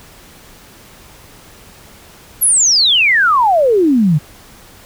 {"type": "exponential sweep", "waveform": "sine", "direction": "down", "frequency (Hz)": [11840, 140.6], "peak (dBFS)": -8, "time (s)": [2.41, 4.19], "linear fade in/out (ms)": 20, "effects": ["pink hiss -41 dBFS RMS until 4.85 s"]}